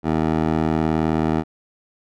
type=tone with band-pass filter; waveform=15% pulse; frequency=79.1 Hz; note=D#2; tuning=29 cents sharp; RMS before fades=-20 dBFS; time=0.03-1.44 s; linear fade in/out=50 ms; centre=460 Hz; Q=0.69; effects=none